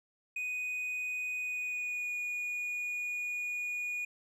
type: tone with pitch glide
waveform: triangle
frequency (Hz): 2489 to 2452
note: D#7 to D#7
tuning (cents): 0 to -26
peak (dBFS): -32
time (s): 0.36-4.05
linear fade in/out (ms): 5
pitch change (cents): -26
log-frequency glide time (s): 1.39-2.14
effects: none